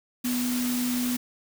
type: tone in noise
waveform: sine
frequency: 246.9 Hz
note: B3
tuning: in tune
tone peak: -25 dBFS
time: 0.24-1.17 s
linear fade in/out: 10 ms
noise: white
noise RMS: -33 dBFS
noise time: 0.24-1.17 s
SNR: +5 dB
effects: none